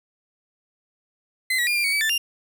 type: tone with pitch steps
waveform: 35% pulse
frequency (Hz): 2047 / 1926 / 2414 / 2385 / 2238 / 2290 / 1766 / 2797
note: C7 / B6 / D7 / D7 / C#7 / D7 / A6 / F7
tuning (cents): -38 / -44 / +47 / +26 / +16 / -44 / +6 / +2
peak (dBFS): -18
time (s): 1.5-2.18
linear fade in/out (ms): 5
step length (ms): 85
effects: none